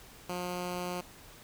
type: tone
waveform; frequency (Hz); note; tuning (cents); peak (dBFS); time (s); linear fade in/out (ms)
10% pulse; 178.6; F3; +39; -26; 0.29-1.01; 5
effects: pink hiss -53 dBFS RMS until 1.43 s